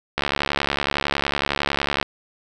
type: click train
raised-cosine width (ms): 0.3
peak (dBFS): -4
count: 132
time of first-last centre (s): 0.18-2.028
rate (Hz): 70.9
effects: none